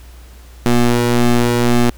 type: ring-modulated tone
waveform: 25% pulse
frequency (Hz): 120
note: B2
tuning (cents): -49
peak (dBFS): -4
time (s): 0.66-1.9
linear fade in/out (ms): 0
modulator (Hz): 121
effects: added 60 Hz sine -36 dBFS peak until 1.97 s + pink hiss -46 dBFS RMS until 1.97 s